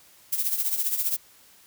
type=noise with tremolo; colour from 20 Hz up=violet; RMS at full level=-23 dBFS; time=0.32-1.17 s; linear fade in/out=10 ms; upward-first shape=triangle; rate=15 Hz; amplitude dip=75%; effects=white hiss -55 dBFS RMS until 1.66 s